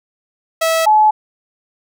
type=tone pair in turn; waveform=sawtooth / sine; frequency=651 / 856.9 Hz; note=E5 / A5; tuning=-22 / -46 cents; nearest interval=perfect fourth; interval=476 cents; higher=second; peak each=-9 / -7 dBFS; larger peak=second; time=0.61-0.86 / 0.86-1.11 s; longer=neither; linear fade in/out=10 ms; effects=none

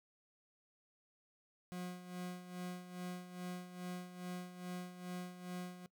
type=tone with tremolo; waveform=40% pulse; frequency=180 Hz; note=F#3; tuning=47 cents flat; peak=-40 dBFS; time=1.72-5.86 s; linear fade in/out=0 ms; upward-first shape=sine; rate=2.4 Hz; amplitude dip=70%; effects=noise-tail reverb RT60 0.1 s tail -21 dB re dry

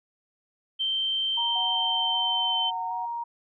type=tone with pitch glide; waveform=sine; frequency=3125 to 3087 Hz; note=G7 to G7; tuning=-6 to -27 cents; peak=-24 dBFS; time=0.79-2.71 s; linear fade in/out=20 ms; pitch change=-21 cents; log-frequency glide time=1.83-2.53 s
type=tone with vibrato; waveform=sine; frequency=930 Hz; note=A#5; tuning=4 cents flat; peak=-29 dBFS; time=1.37-3.24 s; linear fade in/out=10 ms; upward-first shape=square; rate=1.3 Hz; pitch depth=17 cents each way
type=tone; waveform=sine; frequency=740 Hz; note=F#5; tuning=in tune; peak=-33 dBFS; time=1.55-3.06 s; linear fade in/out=10 ms
effects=none

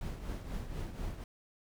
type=noise with tremolo; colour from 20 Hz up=brown; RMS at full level=-37 dBFS; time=0.01-1.24 s; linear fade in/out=2 ms; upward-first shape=triangle; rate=4.1 Hz; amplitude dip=65%; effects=none

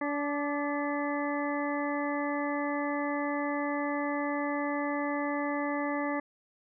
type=harmonic tone with a mistuned harmonic; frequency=288.5 Hz; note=D4; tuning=31 cents flat; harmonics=1 / 2 / 3 / 4 / 6 / 7; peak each=-32 / -35 / -37 / -38 / -40 / -40 dBFS; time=0.01-6.2 s; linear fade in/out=5 ms; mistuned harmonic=4; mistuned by=+26 cents; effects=none

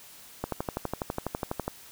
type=click train; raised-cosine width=1 ms; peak=-15 dBFS; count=16; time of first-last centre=0.44-1.68 s; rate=12.1 Hz; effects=white hiss -50 dBFS RMS until 1.91 s

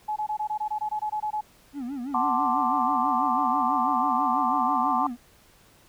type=tone bursts; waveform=sine; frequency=851 Hz; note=G#5; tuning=42 cents sharp; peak=-25 dBFS; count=13; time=0.08-1.411 s; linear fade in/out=10 ms; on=83 ms; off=21 ms
type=tone with vibrato; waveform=triangle; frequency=261.6 Hz; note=C4; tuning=in tune; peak=-28 dBFS; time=1.73-5.17 s; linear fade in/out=50 ms; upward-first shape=sine; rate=6.1 Hz; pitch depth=170 cents each way
type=chord; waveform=sine; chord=D dominant seventh; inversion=first; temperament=equal with one note detuned; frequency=747.3 / 880 / 1046.5 / 1174.7 Hz; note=F#5 / A5 / C6 / D6; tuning=+17 / 0 / 0 / 0 cents; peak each=-27 dBFS; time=2.14-5.07 s; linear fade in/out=5 ms
effects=pink hiss -57 dBFS RMS until 5.88 s

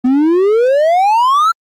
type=exponential sweep; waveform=triangle; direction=up; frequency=245.3 to 1377 Hz; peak=-6 dBFS; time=0.04-1.52 s; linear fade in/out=10 ms; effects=Opus 32 kbps

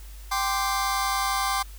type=chord; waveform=sawtooth; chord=G suspended fourth; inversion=none; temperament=just; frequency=784 / 1045.3 / 1176 Hz; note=G5 / C6 / D6; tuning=0 / -2 / +2 cents; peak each=-24 dBFS; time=0.31-1.63 s; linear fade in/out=10 ms; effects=added 50 Hz sine -39 dBFS peak until 1.78 s + white hiss -51 dBFS RMS until 1.78 s

